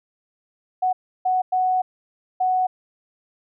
sine tone bursts at uneven times, 741 Hz, F#5, 2 cents sharp, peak -17 dBFS, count 4, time 0.82-0.93 / 1.25-1.42 / 1.52-1.82 / 2.4-2.67 s, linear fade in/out 10 ms, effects none

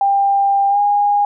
sine tone with pitch glide, 795 to 818.3 Hz, G5 to G#5, +24 to -26 cents, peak -11 dBFS, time 0.01-1.25 s, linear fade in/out 2 ms, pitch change +50 cents, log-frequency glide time 0.69-0.79 s, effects none

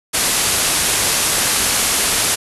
white low-pass noise, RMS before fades -17 dBFS, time 0.13-2.36 s, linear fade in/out 20 ms, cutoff 12000 Hz, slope 96 dB/octave, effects none

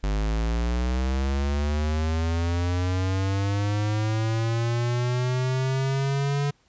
square linear sweep, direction up, 49.75 to 143.8 Hz, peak -23 dBFS, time 0.03-6.51 s, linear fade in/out 10 ms, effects pink hiss -64 dBFS RMS until 6.68 s + resampled to 16000 Hz

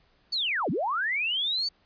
sine linear two-way sweep, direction down then up, 4600 to 136 to 4600 Hz, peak -25 dBFS, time 0.32-1.69 s, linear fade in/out 10 ms, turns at 0.7 s, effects pink hiss -65 dBFS RMS until 1.85 s + resampled to 11025 Hz

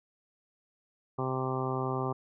harmonic tone, 130.4 Hz, C3, 5 cents flat, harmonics 1 / 2 / 3 / 4 / 5 / 6 / 7 / 8 / 9, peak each -34 / -38 / -35 / -41 / -42 / -39 / -42 / -40 / -39 dBFS, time 1.18-2.13 s, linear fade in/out 10 ms, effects none

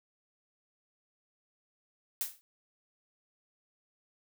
blue noise with exponential decay, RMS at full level -30 dBFS, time 2.21-2.41 s, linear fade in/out 0 ms, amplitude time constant 42 ms, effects none

